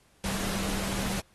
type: tone in noise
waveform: sine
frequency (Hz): 194.9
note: G3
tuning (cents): -10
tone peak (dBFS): -34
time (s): 0.24-1.2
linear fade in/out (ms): 0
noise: pink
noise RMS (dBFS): -33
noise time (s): 0.24-1.2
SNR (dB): -4
effects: pink hiss -64 dBFS RMS until 1.34 s + AAC 32 kbps